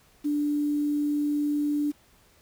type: tone with quantisation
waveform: sine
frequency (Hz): 293.7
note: D4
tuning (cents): 0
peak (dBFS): -23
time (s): 0.24-1.92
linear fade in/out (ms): 20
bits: 8
effects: pink hiss -60 dBFS RMS until 2.41 s